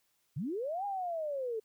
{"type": "linear two-way sweep", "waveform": "sine", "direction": "up then down", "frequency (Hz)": [117.4, 821, 426.3], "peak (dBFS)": -33, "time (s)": [0.36, 1.6], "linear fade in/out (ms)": 10, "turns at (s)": 0.85, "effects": ["white hiss -75 dBFS RMS until 1.64 s"]}